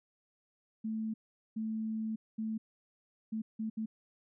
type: tone bursts at uneven times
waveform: sine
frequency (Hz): 220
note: A3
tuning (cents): 0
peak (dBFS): -33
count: 6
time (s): 0.84-1.14 / 1.56-2.16 / 2.38-2.58 / 3.32-3.42 / 3.59-3.7 / 3.77-3.86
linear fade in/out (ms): 10
effects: none